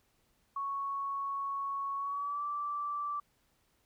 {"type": "tone with pitch glide", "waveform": "sine", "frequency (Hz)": [1108.7, 1166.5], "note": ["C#6", "D6"], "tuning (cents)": [0, -12], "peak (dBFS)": -33, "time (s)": [0.56, 3.2], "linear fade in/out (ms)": 5, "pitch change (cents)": 88, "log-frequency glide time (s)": [1.97, 2.44], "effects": ["pink hiss -73 dBFS RMS until 3.85 s"]}